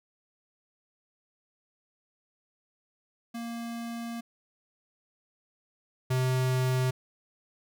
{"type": "tone pair in turn", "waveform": "square", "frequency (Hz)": [233.1, 128.69], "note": ["A#3", "C3"], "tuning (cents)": [0, -28], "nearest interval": "minor seventh", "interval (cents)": 1028, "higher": "first", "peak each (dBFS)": [-35, -25], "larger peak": "second", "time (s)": [[3.34, 4.21], [6.1, 6.91]], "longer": "first", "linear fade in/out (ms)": 10, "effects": []}